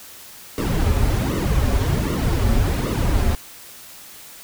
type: noise with flanger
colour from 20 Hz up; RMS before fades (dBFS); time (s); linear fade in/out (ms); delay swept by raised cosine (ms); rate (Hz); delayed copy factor
brown; -19; 0.58-3.35; 0; 1.2 to 6.5; 1.3; -1
effects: white hiss -41 dBFS RMS until 4.43 s